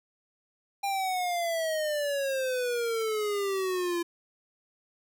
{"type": "exponential sweep", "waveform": "square", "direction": "down", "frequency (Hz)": [803, 340], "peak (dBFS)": -28, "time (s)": [0.83, 4.03], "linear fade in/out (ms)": 10, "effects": []}